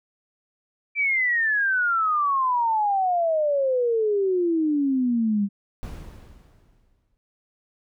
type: exponential sweep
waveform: sine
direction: down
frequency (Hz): 2349 to 196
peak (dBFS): -19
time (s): 0.95-5.49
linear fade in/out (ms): 50
type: noise with exponential decay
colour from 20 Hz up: brown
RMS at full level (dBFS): -32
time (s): 5.83-7.17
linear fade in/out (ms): 0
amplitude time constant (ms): 290
effects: none